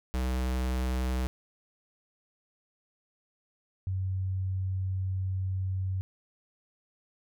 square / sine tone pair in turn, 63.5 / 94.31 Hz, B1 / F#2, +49 / +34 cents, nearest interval perfect fifth, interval 685 cents, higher second, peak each -28 dBFS, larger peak neither, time 0.14-1.27 / 3.87-6.01 s, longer second, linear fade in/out 0 ms, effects none

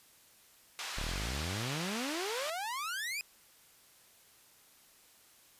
white band-pass noise, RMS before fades -41 dBFS, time 0.79-2.5 s, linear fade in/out 0 ms, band 760 to 4600 Hz, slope 12 dB/octave
sawtooth exponential sweep, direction up, 33 to 2524 Hz, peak -32 dBFS, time 0.97-3.21 s, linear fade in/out 0 ms
effects white hiss -62 dBFS RMS until 5.59 s + resampled to 32000 Hz

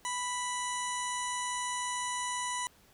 harmonic tone with a mistuned harmonic, 987.8 Hz, B5, in tune, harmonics 1 / 2 / 3 / 4 / 6 / 7 / 8 / 9 / 10, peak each -35 / -40 / -44 / -45 / -43 / -42 / -47 / -46 / -45 dBFS, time 0.05-2.67 s, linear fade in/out 0 ms, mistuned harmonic 8, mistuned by +40 cents, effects pink hiss -62 dBFS RMS until 2.93 s

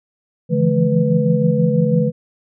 sine tone cluster, 143.5 / 164.3 / 170.4 / 214.6 / 493.4 Hz, D3 / E3 / F3 / A3 / B4, -40 / -5 / -42 / -43 / -2 cents, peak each -19 dBFS, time 0.49-2.12 s, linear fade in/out 50 ms, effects none

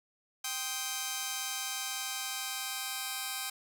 5% pulse chord, C minor, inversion second, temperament just, 784.9 / 1046.5 / 1255.8 Hz, G5 / C6 / Eb6, +2 / 0 / +16 cents, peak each -26 / -30 / -28 dBFS, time 0.44-3.5 s, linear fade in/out 5 ms, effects none

